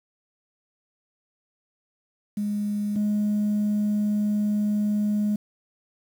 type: tone pair in turn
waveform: sine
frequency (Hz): 206.8 / 208.8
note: G#3 / G#3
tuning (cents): -7 / +10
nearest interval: unison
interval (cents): 17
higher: second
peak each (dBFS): -23 / -19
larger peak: second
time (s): 2.37-2.96 / 2.96-5.36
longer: second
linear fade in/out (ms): 5
effects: tanh soft clip ceiling -18 dBFS + 8-bit